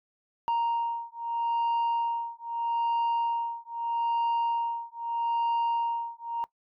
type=beating tone pair; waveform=sine; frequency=932 / 932.79 Hz; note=A#5 / A#5; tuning=-1 / +1 cents; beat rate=0.79 Hz; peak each=-27 dBFS; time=0.48-6.44 s; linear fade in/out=0 ms; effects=noise-tail reverb RT60 0.1 s tail -20 dB re dry + tanh soft clip ceiling -23 dBFS